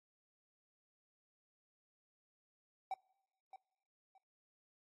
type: tone with echo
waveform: triangle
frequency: 767 Hz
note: G5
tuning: 38 cents flat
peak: -35 dBFS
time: 2.91-2.94 s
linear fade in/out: 2 ms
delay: 620 ms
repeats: 2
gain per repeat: -13 dB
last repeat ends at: 4.18 s
effects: noise-tail reverb RT60 1.0 s tail -26 dB re dry + AAC 32 kbps